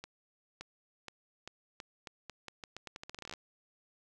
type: accelerating click train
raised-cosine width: 0.2 ms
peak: -26 dBFS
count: 23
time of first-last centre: 0.04-3.337 s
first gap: 570 ms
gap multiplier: 0.83
effects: none